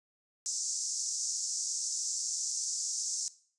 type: band-pass noise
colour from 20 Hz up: pink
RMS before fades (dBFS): -35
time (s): 0.46-3.28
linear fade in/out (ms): 0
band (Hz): 5500 to 7700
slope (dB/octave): 48
effects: noise-tail reverb RT60 0.5 s tail -18 dB re dry + resampled to 24000 Hz